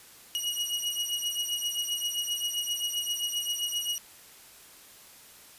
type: beating tone pair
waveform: sawtooth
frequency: 2893 / 2900.6 Hz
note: F#7 / F#7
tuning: -40 / -35 cents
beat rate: 7.6 Hz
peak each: -29 dBFS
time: 0.35-3.98 s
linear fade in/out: 0 ms
effects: white hiss -52 dBFS RMS until 5.58 s + resampled to 32000 Hz